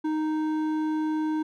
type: tone with hard clipping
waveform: triangle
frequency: 310.5 Hz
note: D#4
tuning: 3 cents flat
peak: -26 dBFS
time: 0.04-1.43 s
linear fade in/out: 10 ms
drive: 12 dB
effects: none